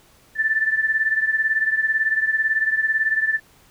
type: beating tone pair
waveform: sine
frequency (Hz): 1760 / 1778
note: A6 / A6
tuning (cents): 0 / +18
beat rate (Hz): 18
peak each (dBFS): -19 / -23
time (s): 0.35-3.4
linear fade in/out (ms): 50
effects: pink hiss -54 dBFS RMS until 3.7 s